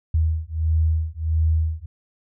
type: beating tone pair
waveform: sine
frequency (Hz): 79.1 / 80.6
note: D#2 / E2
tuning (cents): +29 / -38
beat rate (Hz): 1.5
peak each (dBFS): -21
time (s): 0.14-1.86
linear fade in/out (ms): 5
effects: none